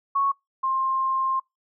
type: tone pair in turn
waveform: sine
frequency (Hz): 1106 / 1058.6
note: C#6 / C6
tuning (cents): -4 / +20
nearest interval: minor second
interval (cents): 76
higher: first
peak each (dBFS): -19 / -21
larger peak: first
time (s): 0.15-0.32 / 0.63-1.4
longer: second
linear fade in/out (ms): 10
effects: noise-tail reverb RT60 0.2 s tail -26 dB re dry